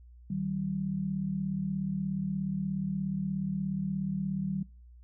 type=tone pair together; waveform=sine; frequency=155.37 / 192.2 Hz; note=D#3 / G3; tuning=-2 / -34 cents; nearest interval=major third; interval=368 cents; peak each=-35 / -31 dBFS; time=0.3-4.63 s; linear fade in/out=5 ms; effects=noise-tail reverb RT60 0.4 s tail -24 dB re dry + added 60 Hz sine -50 dBFS peak until 5.03 s